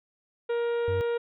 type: harmonic tone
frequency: 471.3 Hz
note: A#4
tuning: 19 cents sharp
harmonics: 1 / 2 / 3 / 4 / 5 / 6 / 7 / 8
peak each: -25 / -40 / -40 / -47 / -49 / -52 / -53 / -54 dBFS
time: 0.49-1.18 s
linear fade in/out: 10 ms
type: tone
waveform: triangle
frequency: 94.3 Hz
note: F#2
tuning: 33 cents sharp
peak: -27 dBFS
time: 0.88-1.01 s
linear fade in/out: 0 ms
effects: none